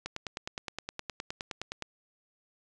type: click train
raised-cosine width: 0.2 ms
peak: -18 dBFS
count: 18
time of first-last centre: 0.06-1.823 s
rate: 9.64 Hz
effects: resampled to 22050 Hz